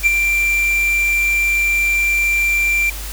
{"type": "tone with ADSR envelope", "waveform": "triangle", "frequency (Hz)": 2361, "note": "D7", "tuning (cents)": 9, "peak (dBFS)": -6, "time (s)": [0.03, 2.9], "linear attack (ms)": 34, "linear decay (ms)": 19, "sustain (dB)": -6, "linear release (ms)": 6, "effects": ["added 50 Hz sine -27 dBFS peak until 3.12 s", "white hiss -31 dBFS RMS until 3.12 s"]}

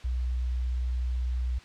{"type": "tone with vibrato", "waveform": "sine", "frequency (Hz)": 61.9, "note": "B1", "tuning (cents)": 5, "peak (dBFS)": -26, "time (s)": [0.04, 1.59], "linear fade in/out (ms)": 10, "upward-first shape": "sine", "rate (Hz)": 18, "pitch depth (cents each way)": 8, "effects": ["white hiss -51 dBFS RMS until 1.64 s", "low-pass 4000 Hz 12 dB/octave"]}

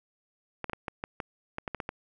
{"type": "clicks", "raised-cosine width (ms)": 0.5, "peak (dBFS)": -18, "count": 11, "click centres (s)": [0.643, 0.697, 0.733, 0.882, 1.039, 1.202, 1.584, 1.678, 1.747, 1.802, 1.891], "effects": []}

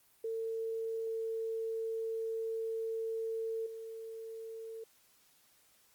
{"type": "tone with level steps", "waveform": "sine", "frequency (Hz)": 450, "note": "A4", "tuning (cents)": 39, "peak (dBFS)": [-34, -42], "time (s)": [0.24, 4.84], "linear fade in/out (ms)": 5, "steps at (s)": 3.66, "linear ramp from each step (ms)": 5, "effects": ["white hiss -67 dBFS RMS until 5.94 s", "Opus 32 kbps"]}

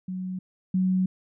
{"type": "tone pair in turn", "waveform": "sine", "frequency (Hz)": [185.1, 186.01], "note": ["F#3", "F#3"], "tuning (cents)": [1, 9], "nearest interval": "unison", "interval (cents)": 8, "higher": "second", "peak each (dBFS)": [-29, -20], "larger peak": "second", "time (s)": [[0.08, 0.39], [0.74, 1.06]], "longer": "second", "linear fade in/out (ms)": 5, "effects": []}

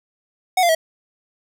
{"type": "tone with pitch steps", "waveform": "square", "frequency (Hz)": [741, 691.4, 645.1], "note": ["F#5", "F5", "E5"], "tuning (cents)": [2, -18, -38], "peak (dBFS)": -14, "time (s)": [0.57, 0.75], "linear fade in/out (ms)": 5, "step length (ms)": 60, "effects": []}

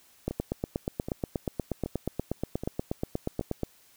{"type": "two click trains", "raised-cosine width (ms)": 2, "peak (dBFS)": [-15, -20], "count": [29, 5], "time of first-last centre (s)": [[0.28, 3.633], [0.31, 3.411]], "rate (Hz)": [8.35, 1.29], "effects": ["white hiss -60 dBFS RMS until 3.96 s"]}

